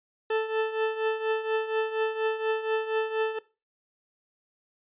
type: tone with tremolo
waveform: 40% pulse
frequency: 440 Hz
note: A4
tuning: in tune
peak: -21 dBFS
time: 0.3-3.39 s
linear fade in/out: 5 ms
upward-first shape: triangle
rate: 4.2 Hz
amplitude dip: 75%
effects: noise-tail reverb RT60 0.3 s tail -20 dB re dry + resampled to 8000 Hz